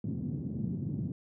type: band-pass noise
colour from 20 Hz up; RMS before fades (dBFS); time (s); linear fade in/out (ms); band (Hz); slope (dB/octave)
white; -35; 0.04-1.12; 2; 100 to 230; 24
effects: none